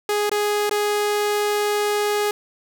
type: tone with dropouts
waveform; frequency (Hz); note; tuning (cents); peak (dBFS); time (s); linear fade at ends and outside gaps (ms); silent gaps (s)
sawtooth; 415.3; G#4; 0; -15; 0.09-2.31; 2; 0.295-0.315 / 0.695-0.71
effects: none